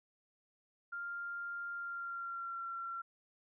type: tone with pitch glide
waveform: sine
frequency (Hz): 1396.9 to 1364.2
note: F6 to F6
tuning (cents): 0 to -41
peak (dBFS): -39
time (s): 0.92-3.02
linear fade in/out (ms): 10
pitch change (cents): -41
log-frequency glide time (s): 1.73-2.62
effects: none